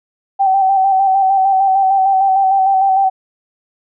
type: tone with vibrato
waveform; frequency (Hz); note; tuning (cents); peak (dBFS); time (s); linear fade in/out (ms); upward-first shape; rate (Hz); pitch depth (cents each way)
sine; 772; G5; -27; -9; 0.39-3.1; 20; square; 6.6; 29
effects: none